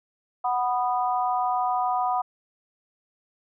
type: chord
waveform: sine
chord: B major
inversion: second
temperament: just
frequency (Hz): 740.8 / 987.8 / 1234.7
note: F#5 / B5 / D#6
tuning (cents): +2 / 0 / -14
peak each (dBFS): -24 / -27 / -30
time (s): 0.44-2.22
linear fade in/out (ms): 10
effects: none